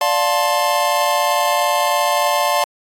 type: chord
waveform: square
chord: D minor seventh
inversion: none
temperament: just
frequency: 587.3 / 704.8 / 881 / 1057.2 Hz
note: D5 / F5 / A5 / C6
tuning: 0 / +16 / +2 / +18 cents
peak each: -21 dBFS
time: 0.01-2.64 s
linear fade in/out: 2 ms
effects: AAC 48 kbps